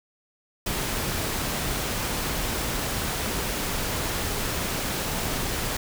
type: noise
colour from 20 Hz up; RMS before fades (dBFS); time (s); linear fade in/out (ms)
pink; -28; 0.66-5.77; 5
effects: none